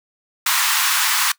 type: high-pass noise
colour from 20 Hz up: pink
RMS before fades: -18 dBFS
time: 0.46-1.32 s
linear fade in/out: 5 ms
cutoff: 950 Hz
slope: 48 dB/octave
effects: noise-tail reverb RT60 0.1 s tail -20 dB re dry